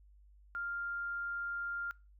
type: tone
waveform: sine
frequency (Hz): 1398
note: F6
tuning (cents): +1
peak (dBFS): -36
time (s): 0.55-1.91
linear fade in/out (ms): 0
effects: noise-tail reverb RT60 0.3 s tail -24 dB re dry + added 50 Hz sine -58 dBFS peak until 2.19 s